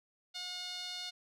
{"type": "tone with band-pass filter", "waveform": "sawtooth", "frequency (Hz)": 721, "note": "F#5", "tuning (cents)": -45, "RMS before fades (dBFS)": -42, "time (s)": [0.34, 1.11], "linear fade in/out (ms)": 20, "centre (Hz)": 4100, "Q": 3.5, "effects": []}